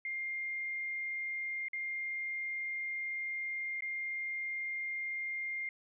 sine tone with dropouts, 2113 Hz, C7, 16 cents sharp, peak -35 dBFS, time 0.05-5.69 s, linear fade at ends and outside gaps 2 ms, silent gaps 1.684-1.732 / 3.807-3.822 s, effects none

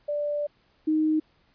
sine tone pair in turn, 587.3 / 311.1 Hz, D5 / D#4, 0 / 0 cents, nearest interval major seventh, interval 1100 cents, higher first, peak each -25 / -20 dBFS, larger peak second, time 0.08-0.47 / 0.87-1.2 s, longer first, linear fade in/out 10 ms, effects pink hiss -65 dBFS RMS until 1.54 s + resampled to 11025 Hz

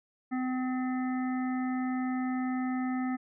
harmonic tone, 255.6 Hz, C4, 40 cents flat, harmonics 1 / 3 / 5 / 7 / 8, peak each -29 / -39 / -43 / -46 / -47 dBFS, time 0.31-3.17 s, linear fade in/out 20 ms, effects none

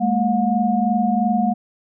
sine tone cluster, 205.5 / 228.4 / 720 Hz, G#3 / A#3 / F#5, -18 / -35 / -47 cents, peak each -20 dBFS, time 0-1.54 s, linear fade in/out 20 ms, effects none

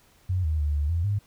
sine tone with pitch steps, 91.9 / 77.9 / 73.9 / 73.1 / 84.3 / 102.1 Hz, F#2 / D#2 / D2 / D2 / E2 / G#2, -11 / +3 / +11 / -7 / +39 / -29 cents, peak -22 dBFS, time 0.29-1.19 s, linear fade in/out 10 ms, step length 150 ms, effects pink hiss -60 dBFS RMS until 1.26 s

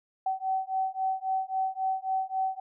sine beating tone pair, 760 / 763.7 Hz, F#5 / G5, +46 / -45 cents, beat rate 3.7 Hz, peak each -30 dBFS, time 0.26-2.6 s, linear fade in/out 5 ms, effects none

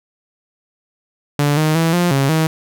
sawtooth tone with pitch steps, 145.2 / 155.3 / 164.2 / 175.7 / 137.2 / 159.2 Hz, D3 / D#3 / E3 / F3 / C#3 / D#3, -19 / -3 / -6 / +11 / -17 / +40 cents, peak -9 dBFS, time 1.39-2.47 s, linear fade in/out 2 ms, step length 180 ms, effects none

